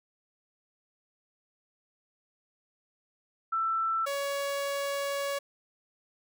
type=tone pair in turn; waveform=sine / sawtooth; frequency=1331 / 561.1 Hz; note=E6 / C#5; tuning=+16 / +21 cents; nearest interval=octave + minor third; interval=1495 cents; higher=first; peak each=-26 dBFS; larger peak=neither; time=3.52-4.06 / 4.06-5.39 s; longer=second; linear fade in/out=10 ms; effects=none